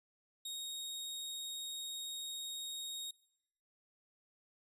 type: tone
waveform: sawtooth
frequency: 3747 Hz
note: A#7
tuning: 8 cents sharp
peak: -38 dBFS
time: 0.45-3.11 s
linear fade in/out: 5 ms
effects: noise-tail reverb RT60 0.8 s tail -23 dB re dry + resampled to 32000 Hz